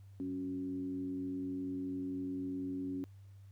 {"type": "tone with frequency modulation", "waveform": "sine", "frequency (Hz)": 277.2, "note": "C#4", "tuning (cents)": 0, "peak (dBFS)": -36, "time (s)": [0.2, 3.04], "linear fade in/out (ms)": 0, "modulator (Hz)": 91.7, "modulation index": 0.5, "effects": ["added 98 Hz sine -52 dBFS peak until 3.51 s", "pink hiss -74 dBFS RMS until 3.51 s"]}